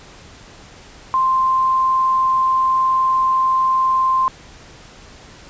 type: tone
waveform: sine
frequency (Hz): 1046.5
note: C6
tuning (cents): 0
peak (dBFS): -13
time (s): 1.14-4.28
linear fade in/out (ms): 0
effects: pink hiss -42 dBFS RMS until 5.49 s + resampled to 16000 Hz